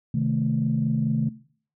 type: chord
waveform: sine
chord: A diminished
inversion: first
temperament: equal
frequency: 130.81 / 155.56 / 220 Hz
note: C3 / Eb3 / A3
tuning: 0 / 0 / 0 cents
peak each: -25 dBFS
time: 0.14-1.29 s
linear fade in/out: 5 ms
effects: noise-tail reverb RT60 0.5 s tail -18 dB re dry + tanh soft clip ceiling -12 dBFS